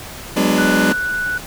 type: chord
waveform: sawtooth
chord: G# half-diminished seventh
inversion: third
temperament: just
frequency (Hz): 186.89 / 207.7 / 249.2 / 299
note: F#3 / G#3 / B3 / D4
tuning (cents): +18 / 0 / +16 / +31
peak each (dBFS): -15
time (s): 0.36-0.93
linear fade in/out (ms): 10
type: tone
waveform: sine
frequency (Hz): 1480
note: F#6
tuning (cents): 0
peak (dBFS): -18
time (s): 0.58-1.38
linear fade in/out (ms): 5
effects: pink hiss -33 dBFS RMS until 1.46 s